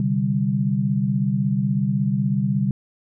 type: chord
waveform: sine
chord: C suspended second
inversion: none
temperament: just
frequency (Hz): 130.81 / 147.16 / 196.22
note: C3 / D3 / G3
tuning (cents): 0 / +4 / +2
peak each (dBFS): -23 / -24 / -21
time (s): 0-2.71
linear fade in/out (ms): 2
effects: none